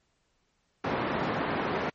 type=band-pass noise; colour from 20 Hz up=pink; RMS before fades=-30 dBFS; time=0.84-1.9 s; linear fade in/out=5 ms; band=190 to 1700 Hz; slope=12 dB/octave; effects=pink hiss -73 dBFS RMS until 1.94 s + MP3 32 kbps